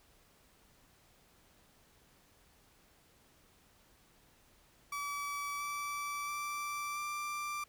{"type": "tone with pitch steps", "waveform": "30% pulse", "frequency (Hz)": [1148, 1158.7, 1169.4, 1180.3], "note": ["D6", "D6", "D6", "D6"], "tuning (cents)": [-40, -24, -8, 8], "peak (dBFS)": -34, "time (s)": [4.92, 7.64], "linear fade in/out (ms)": 5, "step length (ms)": 680, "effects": ["pink hiss -66 dBFS RMS until 7.68 s"]}